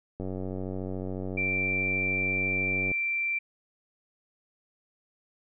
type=click train; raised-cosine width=2 ms; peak=-22 dBFS; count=256; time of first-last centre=0.2-2.916 s; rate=93.9 Hz
type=tone; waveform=sine; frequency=2351 Hz; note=D7; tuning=1 cent sharp; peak=-26 dBFS; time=1.37-3.39 s; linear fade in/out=10 ms
effects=none